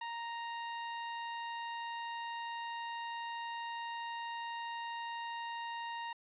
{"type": "tone", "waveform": "sawtooth", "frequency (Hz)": 932.3, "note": "A#5", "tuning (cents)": 0, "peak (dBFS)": -35, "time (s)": [0.01, 6.13], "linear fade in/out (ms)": 5, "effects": ["resampled to 8000 Hz", "12-bit"]}